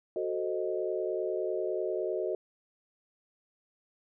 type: chord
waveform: sine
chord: F# diminished seventh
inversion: none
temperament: equal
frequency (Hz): 370 / 440 / 523.3 / 622.3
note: F#4 / A4 / C5 / Eb5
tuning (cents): 0 / 0 / 0 / 0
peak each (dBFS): -33 / -35 / -38 / -35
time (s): 0.16-2.35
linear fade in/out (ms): 2
effects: none